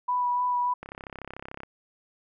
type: tone with vibrato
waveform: sine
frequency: 984 Hz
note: B5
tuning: 7 cents flat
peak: -23 dBFS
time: 0.08-0.74 s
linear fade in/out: 10 ms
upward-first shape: sine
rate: 3.4 Hz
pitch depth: 14 cents each way
type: click train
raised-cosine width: 0.5 ms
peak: -23 dBFS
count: 28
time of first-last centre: 0.83-1.634 s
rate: 33.6 Hz
effects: none